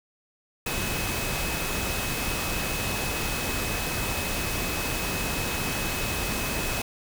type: tone in noise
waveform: sine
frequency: 2561 Hz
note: D#7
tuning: 49 cents sharp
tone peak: -35 dBFS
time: 0.66-6.82 s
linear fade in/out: 5 ms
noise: pink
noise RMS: -29 dBFS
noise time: 0.66-6.82 s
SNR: -9 dB
effects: none